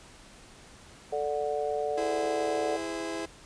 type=harmonic tone; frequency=146.83 Hz; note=D3; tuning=in tune; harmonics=3 / 4 / 5; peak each=-31 / -32 / -33 dBFS; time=1.12-2.77 s; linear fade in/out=10 ms
type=chord; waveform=30% pulse; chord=E augmented; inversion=none; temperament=just; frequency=329.6 / 412 / 515 Hz; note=E4 / G#4 / B#4; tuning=0 / -14 / -28 cents; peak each=-32 / -36 / -37 dBFS; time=1.97-3.26 s; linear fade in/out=10 ms
effects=pink hiss -52 dBFS RMS until 3.45 s + resampled to 22050 Hz